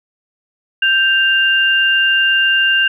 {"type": "tone pair together", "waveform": "sine", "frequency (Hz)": [1568, 2794], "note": ["G6", "F7"], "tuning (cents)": [0, 0], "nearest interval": "minor seventh", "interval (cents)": 1000, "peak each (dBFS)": -13, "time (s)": [0.82, 2.88], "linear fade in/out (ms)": 5, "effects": []}